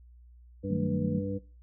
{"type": "harmonic tone", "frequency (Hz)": 98, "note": "G2", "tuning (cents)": 0, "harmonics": [1, 2, 3, 5], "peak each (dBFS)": [-36, -36, -36, -36], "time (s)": [0.63, 1.39], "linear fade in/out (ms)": 20}
{"type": "chord", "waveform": "sine", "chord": "D# diminished", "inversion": "none", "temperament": "just", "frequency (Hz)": [155.56, 186.68, 224], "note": ["D#3", "F#3", "A3"], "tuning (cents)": [0, 16, 31], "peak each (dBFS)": -32, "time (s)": [0.7, 1.19], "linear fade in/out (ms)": 5}
{"effects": ["noise-tail reverb RT60 0.3 s tail -18 dB re dry", "added 60 Hz sine -51 dBFS peak until 1.62 s"]}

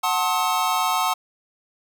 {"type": "chord", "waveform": "square", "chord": "F# diminished seventh", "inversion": "none", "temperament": "just", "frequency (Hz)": [740, 888, 1065.6, 1278.7], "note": ["F#5", "A5", "C6", "Eb6"], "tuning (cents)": [0, 16, 31, 47], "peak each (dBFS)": -26, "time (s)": [0.03, 1.14], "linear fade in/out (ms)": 10, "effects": []}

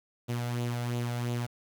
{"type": "tone with flanger", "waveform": "sawtooth", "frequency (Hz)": 120.5, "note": "B2", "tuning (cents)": -42, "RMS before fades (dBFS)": -32, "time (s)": [0.28, 1.47], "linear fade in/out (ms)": 20, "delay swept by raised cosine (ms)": [0.28, 1.48], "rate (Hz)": 2.9, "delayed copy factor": 0.5, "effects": ["9-bit"]}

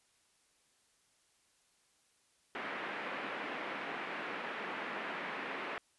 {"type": "band-pass noise", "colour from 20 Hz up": "white", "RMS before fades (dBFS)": -41, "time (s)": [2.55, 5.78], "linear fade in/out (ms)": 0, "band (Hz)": [200, 2300], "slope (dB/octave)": 24, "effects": ["white hiss -72 dBFS RMS until 5.98 s", "resampled to 24000 Hz"]}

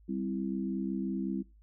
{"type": "chord", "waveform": "sine", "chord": "C major", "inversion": "second", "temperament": "equal", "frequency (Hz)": [196, 261.6, 329.6], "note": ["G3", "C4", "E4"], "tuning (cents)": [0, 0, 0], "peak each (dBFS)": [-34, -36, -37], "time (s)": [0.08, 1.43], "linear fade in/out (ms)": 20, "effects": ["noise-tail reverb RT60 0.3 s tail -24 dB re dry", "added 52 Hz sine -56 dBFS peak until 1.62 s"]}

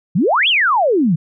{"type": "exponential two-way sweep", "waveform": "sine", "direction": "up then down", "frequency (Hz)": [146.83, 3464, 146.83], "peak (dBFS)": -11, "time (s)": [0.15, 1.16], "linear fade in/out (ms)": 10, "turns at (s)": 0.48, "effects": []}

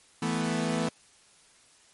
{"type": "chord", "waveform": "sawtooth", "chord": "E suspended fourth", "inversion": "none", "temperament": "equal", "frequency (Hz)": [164.81, 220, 246.9], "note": ["E3", "A3", "B3"], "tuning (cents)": [0, 0, 0], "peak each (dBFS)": -27, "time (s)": [0.22, 0.89], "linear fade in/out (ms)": 5, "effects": ["white hiss -59 dBFS RMS until 1.93 s", "MP3 48 kbps"]}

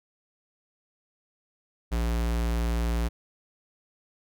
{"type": "tone", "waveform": "square", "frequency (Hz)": 57.9, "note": "A#1", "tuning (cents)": -11, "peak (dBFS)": -25, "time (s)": [1.91, 3.09], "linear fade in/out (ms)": 20, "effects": []}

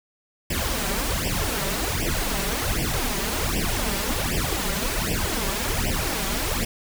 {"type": "noise with flanger", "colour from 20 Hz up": "pink", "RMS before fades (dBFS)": -25, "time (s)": [0.5, 6.65], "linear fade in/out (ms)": 5, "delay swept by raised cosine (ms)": [0.37, 5.17], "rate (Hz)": 1.3, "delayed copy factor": 0.95, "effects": []}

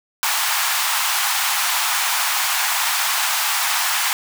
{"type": "high-pass noise", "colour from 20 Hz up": "pink", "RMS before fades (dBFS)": -20, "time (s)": [0.23, 4.13], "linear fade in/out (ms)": 0, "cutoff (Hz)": 790, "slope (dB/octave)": 48, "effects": []}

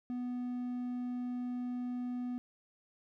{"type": "tone", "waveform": "triangle", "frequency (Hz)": 246.9, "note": "B3", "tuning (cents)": 0, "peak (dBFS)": -33, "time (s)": [0.1, 2.38], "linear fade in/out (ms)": 0, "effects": []}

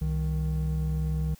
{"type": "tone pair together", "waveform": "triangle", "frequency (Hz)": [65.73, 156.2], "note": ["C2", "D#3"], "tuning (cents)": [9, 7], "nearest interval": "octave + minor third", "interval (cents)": 1498, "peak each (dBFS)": -26, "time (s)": [0.01, 1.35], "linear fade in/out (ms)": 10, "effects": ["white hiss -57 dBFS RMS until 1.39 s"]}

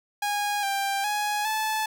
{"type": "tone with pitch steps", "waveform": "sawtooth", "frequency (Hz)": [822, 791, 834, 869], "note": ["G#5", "G5", "G#5", "A5"], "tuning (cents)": [-18, 15, 7, -22], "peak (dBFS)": -21, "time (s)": [0.22, 1.86], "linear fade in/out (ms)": 5, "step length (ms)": 410, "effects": []}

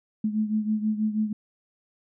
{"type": "beating tone pair", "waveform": "sine", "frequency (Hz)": [213.6, 219.8], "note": ["G#3", "A3"], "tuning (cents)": [49, -2], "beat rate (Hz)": 6.2, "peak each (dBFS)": [-24, -29], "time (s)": [0.24, 1.33], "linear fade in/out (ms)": 5, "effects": []}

